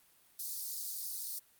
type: high-pass noise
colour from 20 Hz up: white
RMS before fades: -40 dBFS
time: 0.39-1.39 s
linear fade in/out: 5 ms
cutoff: 4200 Hz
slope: 48 dB/octave
effects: white hiss -66 dBFS RMS until 1.59 s + Opus 32 kbps